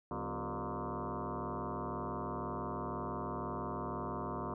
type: tone with frequency modulation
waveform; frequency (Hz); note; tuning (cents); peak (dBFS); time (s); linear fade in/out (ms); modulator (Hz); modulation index
sine; 392; G4; 0; -36; 0.11-4.54; 2; 106; 7.5
effects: none